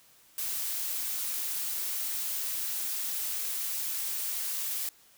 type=noise; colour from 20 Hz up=blue; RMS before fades=-33 dBFS; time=0.38-4.89 s; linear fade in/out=2 ms; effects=white hiss -60 dBFS RMS until 5.17 s